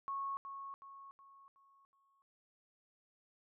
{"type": "tone with echo", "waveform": "sine", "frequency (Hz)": 1100, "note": "C#6", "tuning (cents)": -14, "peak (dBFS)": -37, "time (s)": [0.08, 0.37], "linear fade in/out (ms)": 0, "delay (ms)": 370, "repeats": 5, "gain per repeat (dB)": -7, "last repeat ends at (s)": 2.22, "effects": []}